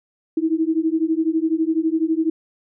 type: beating tone pair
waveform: sine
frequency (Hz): 315.8 / 327.8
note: D#4 / E4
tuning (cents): +26 / -10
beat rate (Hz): 12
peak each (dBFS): -20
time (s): 0.37-2.3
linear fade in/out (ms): 5
effects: none